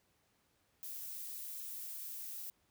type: noise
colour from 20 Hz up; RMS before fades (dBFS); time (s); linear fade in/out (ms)
violet; -45; 0.83-2.5; 0
effects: pink hiss -75 dBFS RMS until 2.7 s + high-pass 60 Hz 12 dB/octave